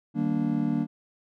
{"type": "chord", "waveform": "triangle", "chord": "Eb major seventh", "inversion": "none", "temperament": "just", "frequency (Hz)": [155.56, 194.45, 233.3, 291.7], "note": ["Eb3", "G3", "Bb3", "D4"], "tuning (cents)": [0, -14, 2, -12], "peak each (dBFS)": [-29, -29, -25, -27], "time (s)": [0.14, 0.87], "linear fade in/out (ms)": 50, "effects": []}